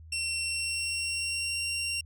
20% pulse tone with pitch glide, 2720 to 2758 Hz, F7 to F7, -46 to -22 cents, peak -24 dBFS, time 0.12-2.01 s, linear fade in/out 5 ms, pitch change +24 cents, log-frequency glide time 0.41-1.61 s, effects added 80 Hz sine -46 dBFS peak until 2.05 s

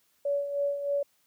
sine tone with tremolo, 568 Hz, C#5, 42 cents sharp, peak -24 dBFS, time 0.25-1.03 s, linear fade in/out 5 ms, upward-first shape sine, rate 3.2 Hz, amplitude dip 60%, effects white hiss -69 dBFS RMS until 1.26 s + high-pass 80 Hz 12 dB/octave

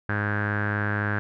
sawtooth tone with low-pass filter, 103.83 Hz, G#2, in tune, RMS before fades -26 dBFS, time 0.09-1.19 s, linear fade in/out 0 ms, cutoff 1600 Hz, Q 9.7, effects none

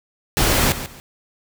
pink noise with echo, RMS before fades -17 dBFS, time 0.37-0.72 s, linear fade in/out 0 ms, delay 140 ms, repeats 2, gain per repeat -12 dB, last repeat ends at 1 s, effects none

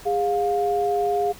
sine tone pair together, 408.3 / 707.9 Hz, G#4 / F5, -29 / +23 cents, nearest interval minor seventh, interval 952 cents, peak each -22 dBFS, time 0.05-1.33 s, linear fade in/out 20 ms, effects pink hiss -44 dBFS RMS until 1.39 s

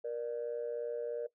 sine tone pair together, 473 / 596 Hz, A#4 / D5, +25 / +25 cents, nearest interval major third, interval 400 cents, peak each -35 / -39 dBFS, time 0.04-1.27 s, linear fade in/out 10 ms, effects noise-tail reverb RT60 0.1 s tail -18 dB re dry + tanh soft clip ceiling -29 dBFS

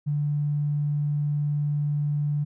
triangle tone with tanh clipping, 146.83 Hz, D3, in tune, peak -22 dBFS, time 0.06-2.45 s, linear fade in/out 20 ms, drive 3 dB, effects none

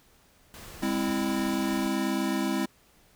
pink noise, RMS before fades -45 dBFS, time 0.54-1.88 s, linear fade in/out 0 ms
square chord, Ab augmented, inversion none, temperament equal with one note detuned, 203.1 / 261.6 / 329.6 Hz, Ab3 / C4 / E4, -38 / 0 / 0 cents, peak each -31 dBFS, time 0.82-2.66 s, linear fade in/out 10 ms
effects pink hiss -61 dBFS RMS until 3.15 s

